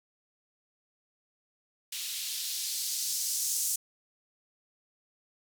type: noise with band-pass filter sweep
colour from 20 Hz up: violet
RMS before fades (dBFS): -33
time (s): 1.92-3.76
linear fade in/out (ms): 5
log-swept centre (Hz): 3100 to 7000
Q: 1.6
effects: none